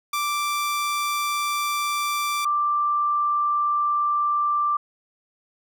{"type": "tone pair in turn", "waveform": ["sawtooth", "sine"], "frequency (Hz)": [1174, 1178.5], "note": ["D6", "D6"], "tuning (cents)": [-1, 6], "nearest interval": "unison", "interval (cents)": 7, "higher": "second", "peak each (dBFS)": -19, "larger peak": "neither", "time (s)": [[0.13, 2.45], [2.45, 4.77]], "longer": "neither", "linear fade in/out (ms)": 5, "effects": []}